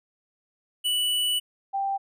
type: tone pair in turn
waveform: square / sine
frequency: 2960 / 786.7 Hz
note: F#7 / G5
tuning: 0 / +6 cents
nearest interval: octave + major seventh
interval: 2294 cents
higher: first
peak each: -23 / -24 dBFS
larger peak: first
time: 0.84-1.4 / 1.73-1.98 s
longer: first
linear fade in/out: 20 ms
effects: none